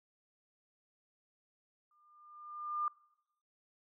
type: tone with exponential growth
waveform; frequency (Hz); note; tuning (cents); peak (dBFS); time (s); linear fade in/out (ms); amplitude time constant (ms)
sine; 1202; D6; +40; -30; 1.91-2.88; 2; 210
effects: noise-tail reverb RT60 0.9 s tail -24 dB re dry